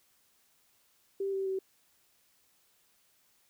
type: tone with pitch steps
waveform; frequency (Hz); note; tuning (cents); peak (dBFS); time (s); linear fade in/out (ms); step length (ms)
sine; 392 / 386.8 / 381.7; G4 / G4 / G4; 0 / -23 / -46; -30; 1.2-1.59; 5; 130
effects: white hiss -69 dBFS RMS until 3.49 s